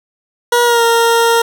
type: tone with pitch glide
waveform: 20% pulse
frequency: 480 to 463.4 Hz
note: B4 to A#4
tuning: -49 to -10 cents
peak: -4 dBFS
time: 0.52-1.42 s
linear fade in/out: 5 ms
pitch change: -61 cents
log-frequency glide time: 0.64-0.83 s
effects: none